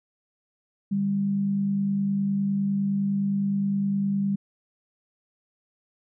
sine tone pair together, 148.6 / 198.36 Hz, D3 / G3, +21 / +21 cents, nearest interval perfect fourth, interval 500 cents, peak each -34 / -22 dBFS, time 0.91-4.36 s, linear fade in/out 10 ms, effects none

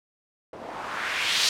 blue noise with low-pass filter sweep, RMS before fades -28 dBFS, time 0.53-1.49 s, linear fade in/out 2 ms, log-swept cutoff 500 to 4700 Hz, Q 1.7, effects none

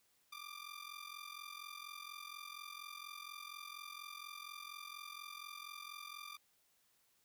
15% pulse ring-modulated tone, 1188 Hz, D6, 20 cents sharp, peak -39 dBFS, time 0.32-6.37 s, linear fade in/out 5 ms, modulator 22.1 Hz, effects white hiss -75 dBFS RMS until 7.24 s

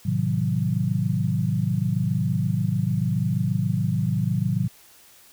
sine chord, A diminished seventh, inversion none, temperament equal with one note detuned, 110 / 130.81 / 158.47 / 185 Hz, A2 / C3 / Eb3 / Gb3, 0 / 0 / +32 / 0 cents, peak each -26 dBFS, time 0.05-4.68 s, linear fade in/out 10 ms, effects white hiss -52 dBFS RMS until 5.32 s

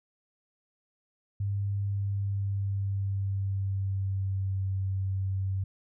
sine tone with pitch glide, 100 to 95.98 Hz, G2 to G2, +35 to -36 cents, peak -27 dBFS, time 1.4-5.64 s, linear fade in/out 5 ms, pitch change -71 cents, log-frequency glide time 1.84-4.69 s, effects none

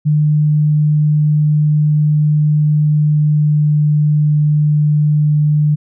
sine tone with pitch glide, 150.7 to 149.83 Hz, D3 to D3, +45 to +35 cents, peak -9 dBFS, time 0.05-5.76 s, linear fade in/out 20 ms, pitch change -10 cents, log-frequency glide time 2.86-3.89 s, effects none

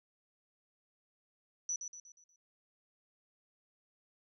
sine tone with echo, 5930 Hz, F#8, 3 cents sharp, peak -33 dBFS, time 1.69-1.76 s, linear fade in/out 2 ms, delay 120 ms, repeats 5, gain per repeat -7 dB, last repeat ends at 2.36 s, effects none

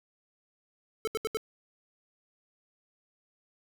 square tone bursts, 440 Hz, A4, in tune, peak -29 dBFS, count 4, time 1.05-1.371 s, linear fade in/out 0 ms, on 24 ms, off 75 ms, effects none

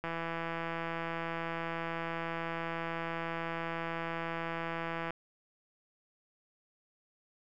click train, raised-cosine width 0.5 ms, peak -22 dBFS, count 842, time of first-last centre 0.04-5.106 s, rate 166 Hz, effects none

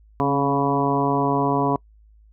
harmonic tone with a mistuned harmonic, 140.7 Hz, C#3, 26 cents sharp, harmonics 1 / 2 / 3 / 4 / 5 / 6 / 7 / 8, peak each -26 / -23 / -25 / -31 / -26 / -34 / -24 / -31 dBFS, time 0.2-1.76 s, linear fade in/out 0 ms, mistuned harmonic 2, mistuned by -28 cents, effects noise-tail reverb RT60 0.1 s tail -25 dB re dry + added 53 Hz sine -49 dBFS peak until 2.32 s

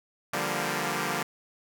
5% pulse chord, G minor seventh, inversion second, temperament equal with one note detuned, 146.83 / 173.91 / 196 / 233.1 Hz, D3 / F3 / G3 / Bb3, 0 / -7 / 0 / 0 cents, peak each -22 dBFS, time 0.33-1.23 s, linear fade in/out 5 ms, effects none

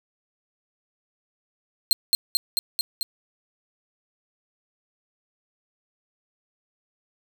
sawtooth tone with echo, 4186 Hz, C8, in tune, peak -11 dBFS, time 1.91-1.93 s, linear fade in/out 0 ms, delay 220 ms, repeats 5, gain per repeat -2 dB, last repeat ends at 3.03 s, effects none

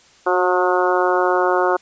harmonic tone with a mistuned harmonic, 180.7 Hz, F#3, 41 cents flat, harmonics 2 / 3 / 4 / 5 / 6 / 7 / 8, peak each -19 / -21 / -22 / -23 / -24 / -24 / -25 dBFS, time 0.26-1.77 s, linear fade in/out 10 ms, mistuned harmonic 2, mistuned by +19 cents, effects white hiss -51 dBFS RMS until 1.81 s + resampled to 16000 Hz

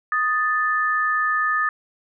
sine tone pair together, 1244 / 1759.3 Hz, D#6 / A6, -1 / -1 cents, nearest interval tritone, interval 600 cents, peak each -21 dBFS, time 0.12-1.69 s, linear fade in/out 2 ms, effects none

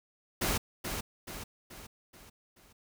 pink noise with echo, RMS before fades -30 dBFS, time 0.41-0.58 s, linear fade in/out 10 ms, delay 430 ms, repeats 5, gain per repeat -6 dB, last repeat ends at 2.73 s, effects none

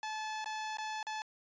sawtooth tone with dropouts, 865 Hz, A5, 30 cents flat, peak -33 dBFS, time 0.03-1.22 s, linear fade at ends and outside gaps 1 ms, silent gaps 0.444-0.459 / 0.771-0.784 / 1.029-1.068 s, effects resampled to 16000 Hz

